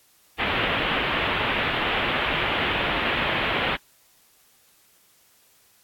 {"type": "low-pass noise", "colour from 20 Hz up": "white", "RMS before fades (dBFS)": -25, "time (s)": [0.38, 3.77], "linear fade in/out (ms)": 20, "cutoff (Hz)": 3200, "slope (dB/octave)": 48, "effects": ["white hiss -59 dBFS RMS until 5.83 s", "AAC 64 kbps"]}